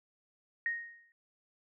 sine tone with exponential decay, 1864.7 Hz, A#6, in tune, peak -28 dBFS, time 0.66-1.12 s, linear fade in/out 1 ms, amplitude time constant 100 ms, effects none

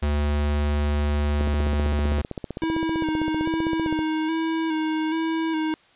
square tone, 73.42 Hz, D2, in tune, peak -21 dBFS, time 0.02-2.22 s, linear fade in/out 10 ms
click train, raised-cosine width 2 ms, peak -16 dBFS, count 41, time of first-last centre 1.41-3.991 s, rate 15.5 Hz
square tone with vibrato, 318.8 Hz, D#4, 42 cents sharp, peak -23 dBFS, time 2.62-5.74 s, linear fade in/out 0 ms, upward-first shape square, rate 1.2 Hz, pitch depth 28 cents each way
effects white hiss -56 dBFS RMS until 5.95 s + resampled to 8000 Hz

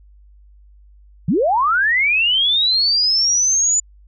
sine linear sweep, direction up, 133 to 7040 Hz, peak -13 dBFS, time 1.28-3.8 s, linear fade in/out 5 ms, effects added 50 Hz sine -44 dBFS peak until 4.07 s

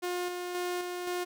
sawtooth tone with tremolo, 356.7 Hz, F4, 37 cents sharp, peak -27 dBFS, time 0.02-1.25 s, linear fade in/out 20 ms, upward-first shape square, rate 1.9 Hz, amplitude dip 35%, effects none

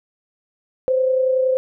sine tone pair together, 516.3 / 547 Hz, C5 / C#5, -23 / -23 cents, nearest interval minor second, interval 100 cents, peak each -15 / -26 dBFS, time 0.88-1.57 s, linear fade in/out 0 ms, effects none

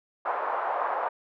white band-pass noise, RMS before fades -29 dBFS, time 0.25-1.09 s, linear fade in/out 10 ms, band 600 to 1100 Hz, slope 24 dB/octave, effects none

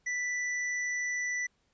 square tone, 1975.5 Hz, B6, in tune, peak -31 dBFS, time 0.06-1.47 s, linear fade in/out 10 ms, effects pink hiss -73 dBFS RMS until 1.73 s + resampled to 16000 Hz

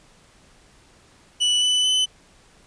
40% pulse tone with pitch steps, 2961 / 2990 / 3020 Hz, F#7 / F#7 / F#7, +1 / +17 / +35 cents, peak -16 dBFS, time 1.4-2.06 s, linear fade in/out 20 ms, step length 220 ms, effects pink hiss -54 dBFS RMS until 2.66 s + resampled to 22050 Hz

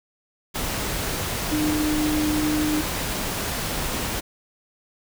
sine tone in noise, 303.9 Hz, D#4, 41 cents flat, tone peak -21 dBFS, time 1.51-2.82 s, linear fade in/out 20 ms, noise pink, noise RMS -27 dBFS, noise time 0.54-4.21 s, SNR +3 dB, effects none

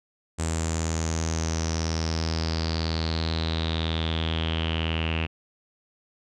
sawtooth tone with low-pass filter sweep, 81 Hz, E2, 30 cents flat, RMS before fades -27 dBFS, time 0.38-5.27 s, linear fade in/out 20 ms, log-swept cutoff 7800 to 2700 Hz, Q 7.8, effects none

